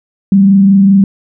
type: tone with frequency modulation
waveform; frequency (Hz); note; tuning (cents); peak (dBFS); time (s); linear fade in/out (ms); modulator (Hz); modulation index
sine; 196; G3; 0; -3; 0.32-1.04; 2; 25.1; 0.28
effects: none